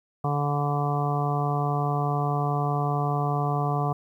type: harmonic tone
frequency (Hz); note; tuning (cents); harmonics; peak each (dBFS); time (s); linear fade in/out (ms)
144.8; D3; -24; 1 / 2 / 3 / 4 / 5 / 6 / 7 / 8; -25 / -36 / -33 / -40 / -29 / -39 / -34 / -33; 0.24-3.93; 5
effects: 10-bit